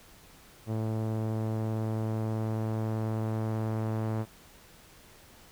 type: tone with low-pass filter sweep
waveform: sawtooth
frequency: 110.2 Hz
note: A2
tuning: 3 cents sharp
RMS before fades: -31 dBFS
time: 0.66-4.26 s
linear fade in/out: 50 ms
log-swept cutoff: 700 to 1100 Hz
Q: 0.81
effects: pink hiss -55 dBFS RMS until 5.51 s